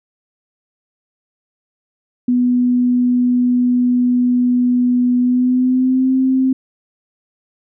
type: tone with pitch glide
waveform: sine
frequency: 246.9 to 261.6 Hz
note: B3 to C4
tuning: 0 to 0 cents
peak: -11 dBFS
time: 2.28-6.53 s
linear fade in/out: 5 ms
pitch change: +100 cents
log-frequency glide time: 5.19-6.13 s
effects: none